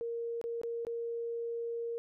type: tone with dropouts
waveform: sine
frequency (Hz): 466.1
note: A#4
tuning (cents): 0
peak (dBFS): -34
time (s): 0.01-1.98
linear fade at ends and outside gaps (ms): 0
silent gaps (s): 0.414-0.44 / 0.615-0.634 / 0.85-0.868
effects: none